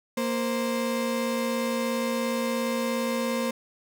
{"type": "tone pair together", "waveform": "35% pulse", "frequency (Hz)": [233.1, 523.3], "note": ["A#3", "C5"], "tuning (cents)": [0, 0], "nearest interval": "octave + major second", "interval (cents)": 1400, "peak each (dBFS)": [-26, -27], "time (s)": [0.17, 3.51], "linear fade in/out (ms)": 5, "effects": []}